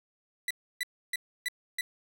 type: tone bursts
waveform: 30% pulse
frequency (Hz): 1975.5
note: B6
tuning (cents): 0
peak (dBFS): -26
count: 5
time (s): 0.48-1.81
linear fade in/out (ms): 2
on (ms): 26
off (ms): 300
effects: none